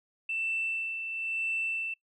sine tone with tremolo, 2668 Hz, E7, 20 cents sharp, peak -27 dBFS, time 0.29-1.94 s, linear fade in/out 5 ms, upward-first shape sine, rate 1 Hz, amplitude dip 50%, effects noise-tail reverb RT60 0.1 s tail -24 dB re dry + tanh soft clip ceiling -23 dBFS

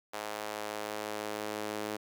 sawtooth tone with high-pass filter sweep, 106 Hz, G#2, 36 cents sharp, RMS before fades -38 dBFS, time 0.13-1.97 s, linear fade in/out 10 ms, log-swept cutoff 640 to 360 Hz, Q 1.2, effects none

